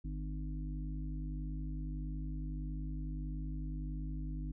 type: harmonic tone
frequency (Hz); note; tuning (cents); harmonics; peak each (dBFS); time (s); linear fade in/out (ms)
50.8; G#1; -38; 1 / 3 / 5 / 6; -38 / -44 / -48 / -50; 0.04-4.52; 10
effects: none